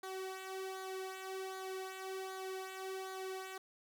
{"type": "tone with flanger", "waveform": "sawtooth", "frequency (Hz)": 379.3, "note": "F#4", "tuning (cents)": 43, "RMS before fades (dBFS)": -44, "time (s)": [0.03, 3.58], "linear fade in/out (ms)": 5, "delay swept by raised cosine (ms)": [0.36, 2.46], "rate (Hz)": 1.3, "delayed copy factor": -0.65, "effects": []}